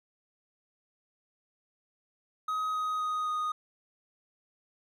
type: tone with pitch steps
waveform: triangle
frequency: 1263 / 1255 / 1247.1 / 1239.2 Hz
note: D#6 / D#6 / D#6 / D#6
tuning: +26 / +15 / +4 / -7 cents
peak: -27 dBFS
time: 2.48-3.52 s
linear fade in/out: 5 ms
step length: 260 ms
effects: none